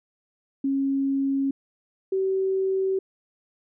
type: tone pair in turn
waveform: sine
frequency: 273.3 / 382.5 Hz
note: C#4 / G4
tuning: -24 / -42 cents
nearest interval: tritone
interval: 582 cents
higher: second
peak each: -21 dBFS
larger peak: neither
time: 0.64-1.51 / 2.12-2.99 s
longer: neither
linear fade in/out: 5 ms
effects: none